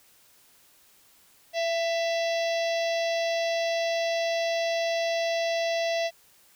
harmonic tone with a mistuned harmonic, 670 Hz, E5, 28 cents sharp, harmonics 1 / 3 / 4 / 5 / 6 / 7 / 8 / 9, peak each -25 / -35 / -37 / -39 / -41 / -42 / -43 / -44 dBFS, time 1.53-6.11 s, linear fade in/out 50 ms, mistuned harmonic 3, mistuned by -22 cents, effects white hiss -59 dBFS RMS until 6.55 s

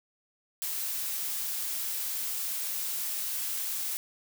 blue noise, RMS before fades -33 dBFS, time 0.62-3.97 s, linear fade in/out 0 ms, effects none

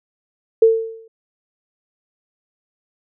sine tone with exponential decay, 450 Hz, A4, 39 cents sharp, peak -5 dBFS, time 0.62-1.08 s, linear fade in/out 5 ms, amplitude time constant 100 ms, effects none

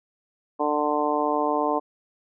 harmonic tone, 148.8 Hz, D3, 23 cents sharp, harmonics 2 / 3 / 4 / 5 / 6 / 7, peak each -28 / -28 / -28 / -28 / -28 / -28 dBFS, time 0.59-1.8 s, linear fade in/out 20 ms, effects none

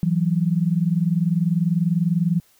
sine tone pair together, 164.83 / 184.9 Hz, E3 / F#3, 0 / -1 cents, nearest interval major second, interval 199 cents, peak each -19 / -21 dBFS, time 0.03-2.4 s, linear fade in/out 0 ms, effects white hiss -58 dBFS RMS until 2.59 s

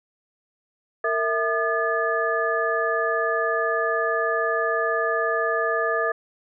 sine tone cluster, 458.3 / 656 / 1212 / 1718 Hz, A#4 / E5 / D#6 / A6, -29 / -9 / -46 / -42 cents, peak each -26 dBFS, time 1.04-6.12 s, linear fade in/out 5 ms, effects none

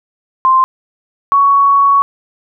sine tone pair in turn, 1046.5 / 1117.1 Hz, C6 / C#6, 0 / +13 cents, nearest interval minor second, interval 113 cents, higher second, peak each -6 dBFS, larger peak neither, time 0.45-0.64 / 1.32-2.02 s, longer second, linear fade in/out 0 ms, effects none

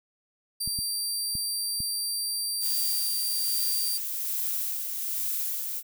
20% pulse tone, 4699 Hz, D8, in tune, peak -22 dBFS, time 0.6-3.98 s, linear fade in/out 10 ms
clicks, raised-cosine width 5 ms, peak -26 dBFS, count 4, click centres 0.676 / 0.789 / 1.353 / 1.804 s
violet noise with tremolo, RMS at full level -29 dBFS, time 2.6-5.83 s, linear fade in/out 50 ms, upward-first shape sine, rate 1.2 Hz, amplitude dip 35%
effects none

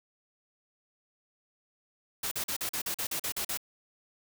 white noise bursts, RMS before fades -33 dBFS, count 11, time 2.23-3.574 s, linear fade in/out 5 ms, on 84 ms, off 42 ms, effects none

